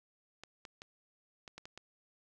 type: clicks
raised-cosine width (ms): 0.2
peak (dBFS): -30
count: 7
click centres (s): 0.436 / 0.652 / 0.819 / 1.478 / 1.58 / 1.655 / 1.776
effects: none